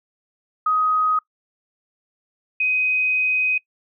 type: tone pair in turn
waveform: sine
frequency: 1256 / 2512 Hz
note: D#6 / D#7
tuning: +16 / +16 cents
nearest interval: octave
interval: 1200 cents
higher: second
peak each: -16 / -17 dBFS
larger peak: first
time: 0.66-1.19 / 2.6-3.58 s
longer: second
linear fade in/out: 5 ms
effects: noise-tail reverb RT60 0.1 s tail -23 dB re dry